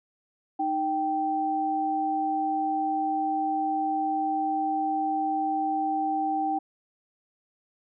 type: tone pair together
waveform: sine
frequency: 309.6 / 780.1 Hz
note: D#4 / G5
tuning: -9 / -9 cents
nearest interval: octave + major third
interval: 1600 cents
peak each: -30 / -25 dBFS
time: 0.59-6.59 s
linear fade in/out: 10 ms
effects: none